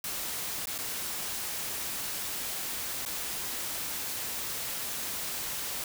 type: noise with dropouts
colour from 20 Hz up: white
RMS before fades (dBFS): -35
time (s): 0.04-5.84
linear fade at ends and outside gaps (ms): 2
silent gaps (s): 0.657-0.671 / 0.78-0.786 / 3.052-3.06
effects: none